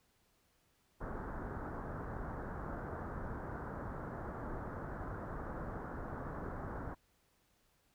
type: low-pass noise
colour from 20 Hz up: pink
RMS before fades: -43 dBFS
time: 1-6.95 s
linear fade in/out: 20 ms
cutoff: 1600 Hz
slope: 48 dB/octave
effects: pink hiss -74 dBFS RMS until 7.94 s